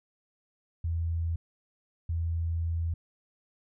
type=tone pair in turn; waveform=sine; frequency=83.2 / 83.2 Hz; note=E2 / E2; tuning=+17 / +17 cents; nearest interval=unison; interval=0 cents; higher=neither; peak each=-27 / -27 dBFS; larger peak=neither; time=0.84-1.36 / 2.09-2.94 s; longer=second; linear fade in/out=5 ms; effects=none